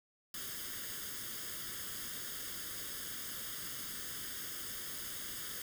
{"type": "noise with comb filter", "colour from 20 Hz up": "white", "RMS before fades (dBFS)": -43, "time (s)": [0.34, 5.62], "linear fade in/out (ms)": 2, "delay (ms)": 0.6, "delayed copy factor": 0.75, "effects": []}